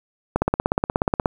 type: click train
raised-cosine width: 1 ms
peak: -4 dBFS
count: 16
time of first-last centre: 0.36-1.258 s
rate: 16.7 Hz
effects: 7-bit